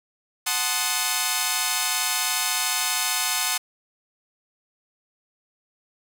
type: chord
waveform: 5% pulse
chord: F# diminished seventh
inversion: none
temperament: equal with one note detuned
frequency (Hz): 740 / 875.4 / 1046.5 / 1244.5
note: F#5 / A5 / C6 / Eb6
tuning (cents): 0 / -9 / 0 / 0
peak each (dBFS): -16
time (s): 0.46-3.58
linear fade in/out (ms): 10
effects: none